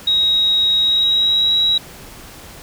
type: tone with pitch glide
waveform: sine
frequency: 3798 to 3867 Hz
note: A#7 to B7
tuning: +32 to -37 cents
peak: -12 dBFS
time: 0.07-1.78 s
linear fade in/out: 5 ms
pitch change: +31 cents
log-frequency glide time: 0.79-1.51 s
effects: pink hiss -38 dBFS RMS until 2.62 s